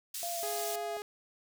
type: high-pass noise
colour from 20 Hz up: pink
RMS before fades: -39 dBFS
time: 0.14-0.76 s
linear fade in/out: 5 ms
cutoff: 5000 Hz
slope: 12 dB/octave
type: tone with vibrato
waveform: sine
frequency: 685 Hz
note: F5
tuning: 34 cents flat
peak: -36 dBFS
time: 0.23-0.97 s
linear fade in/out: 0 ms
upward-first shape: sine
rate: 3.9 Hz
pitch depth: 15 cents each way
type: tone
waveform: sawtooth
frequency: 415.3 Hz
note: G#4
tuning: in tune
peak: -34 dBFS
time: 0.43-1.02 s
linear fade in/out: 0 ms
effects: none